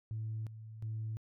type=tone with tremolo; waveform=sine; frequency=110 Hz; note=A2; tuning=in tune; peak=-35 dBFS; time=0.11-1.17 s; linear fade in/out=0 ms; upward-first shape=square; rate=1.4 Hz; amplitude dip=70%; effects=tanh soft clip ceiling -32 dBFS